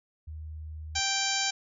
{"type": "tone", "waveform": "sine", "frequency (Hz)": 77.78, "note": "D#2", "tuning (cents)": 0, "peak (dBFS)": -37, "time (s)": [0.27, 1], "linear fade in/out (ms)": 10}
{"type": "harmonic tone", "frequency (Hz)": 784, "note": "G5", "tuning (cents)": 0, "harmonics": [1, 2, 3, 4, 5, 6, 7, 8, 9], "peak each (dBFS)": [-35, -35, -35, -35, -35, -35, -35, -35, -35], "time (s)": [0.95, 1.51], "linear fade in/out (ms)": 10}
{"effects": []}